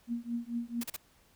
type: tone with tremolo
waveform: sine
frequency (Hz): 236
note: A#3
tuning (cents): +22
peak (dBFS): -29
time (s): 0.07-0.85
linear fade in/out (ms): 50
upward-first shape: triangle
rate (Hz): 4.5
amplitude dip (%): 100
type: noise bursts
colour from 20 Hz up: white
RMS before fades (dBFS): -38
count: 3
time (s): 0.81-0.964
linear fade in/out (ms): 5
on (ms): 26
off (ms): 38
effects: pink hiss -65 dBFS RMS until 1.35 s